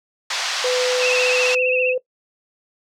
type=band-pass noise; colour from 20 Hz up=white; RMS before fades=-24 dBFS; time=0.3-1.55 s; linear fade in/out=5 ms; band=650 to 5600 Hz; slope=24 dB/octave
type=tone with pitch glide; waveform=sine; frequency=502 to 507 Hz; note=B4 to B4; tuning=+28 to +45 cents; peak=-18 dBFS; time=0.64-1.98 s; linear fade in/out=5 ms; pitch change=+17 cents; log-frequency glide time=1.5-1.63 s
type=tone with vibrato; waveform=sine; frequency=2637 Hz; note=E7; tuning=in tune; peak=-19 dBFS; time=0.99-1.95 s; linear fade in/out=50 ms; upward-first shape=sine; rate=15 Hz; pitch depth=71 cents each way
effects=noise-tail reverb RT60 0.1 s tail -19 dB re dry